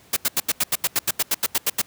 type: noise bursts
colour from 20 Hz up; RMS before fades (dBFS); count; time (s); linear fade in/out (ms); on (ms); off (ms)
white; -20; 15; 0.13-1.817; 5; 35; 83
effects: pink hiss -52 dBFS RMS until 1.86 s + high-pass 80 Hz 12 dB/octave